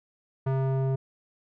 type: tone with low-pass filter sweep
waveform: square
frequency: 133.5 Hz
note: C3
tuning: 35 cents sharp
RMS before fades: -26 dBFS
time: 0.46-0.96 s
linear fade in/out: 10 ms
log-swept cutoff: 1100 to 590 Hz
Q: 0.95
effects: none